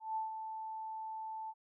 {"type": "tone with ADSR envelope", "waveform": "sine", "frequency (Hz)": 880, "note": "A5", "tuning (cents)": 0, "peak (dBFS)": -33, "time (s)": [0, 1.54], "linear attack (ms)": 160, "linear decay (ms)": 140, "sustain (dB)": -7, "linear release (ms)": 47, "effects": []}